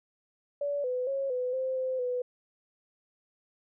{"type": "tone with pitch steps", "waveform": "sine", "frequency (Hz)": [573, 502, 546, 501, 521, 517, 496.3], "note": ["D5", "B4", "C#5", "B4", "C5", "C5", "B4"], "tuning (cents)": [-43, 28, -26, 25, -7, -21, 8], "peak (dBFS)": -28, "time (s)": [0.61, 2.22], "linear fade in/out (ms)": 5, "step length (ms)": 230, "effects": []}